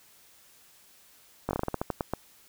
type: slowing click train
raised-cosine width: 1 ms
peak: -14 dBFS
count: 12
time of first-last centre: 1.49-2.136 s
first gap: 19 ms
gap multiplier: 1.21
effects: white hiss -58 dBFS RMS until 2.48 s